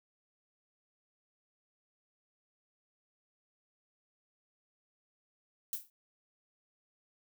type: noise with exponential decay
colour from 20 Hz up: violet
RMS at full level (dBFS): -33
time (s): 5.73-5.9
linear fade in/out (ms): 1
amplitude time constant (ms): 36
effects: none